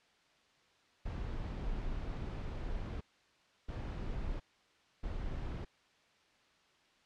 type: noise bursts at uneven times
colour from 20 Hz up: brown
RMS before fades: -39 dBFS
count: 3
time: 1.05-3.01 / 3.68-4.4 / 5.03-5.65 s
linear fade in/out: 10 ms
effects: white hiss -68 dBFS RMS until 7.05 s + low-pass 4000 Hz 12 dB/octave